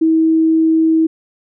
sine tone, 321.7 Hz, E4, 42 cents flat, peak -9 dBFS, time 0.01-1.07 s, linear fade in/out 10 ms, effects none

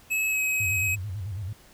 square tone with pitch glide, 2580 to 2543 Hz, E7 to D#7, -38 to +37 cents, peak -24 dBFS, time 0.1-0.96 s, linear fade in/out 20 ms, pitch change -25 cents, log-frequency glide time 0.29-0.4 s
sine tone with vibrato, 98 Hz, G2, in tune, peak -30 dBFS, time 0.6-1.53 s, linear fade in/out 5 ms, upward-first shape square, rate 9.1 Hz, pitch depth 140 cents each way
effects pink hiss -54 dBFS RMS until 1.73 s

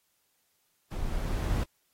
brown noise with level ramp, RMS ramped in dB -34 to -26 dBFS, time 0.91-1.64 s, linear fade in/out 10 ms, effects white hiss -73 dBFS RMS until 1.93 s + AAC 48 kbps

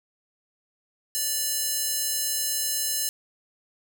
square tone with high-pass filter, 584 Hz, D5, 10 cents flat, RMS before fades -27 dBFS, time 1.15-3.09 s, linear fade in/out 0 ms, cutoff 6300 Hz, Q 0.8, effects none

